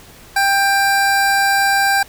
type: tone pair together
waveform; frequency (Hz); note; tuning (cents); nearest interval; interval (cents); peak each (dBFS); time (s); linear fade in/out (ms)
square; 791 / 1582; G5 / G6; +15 / +15; octave; 1200; -16; 0.36-2.03; 5
effects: pink hiss -42 dBFS RMS until 2.08 s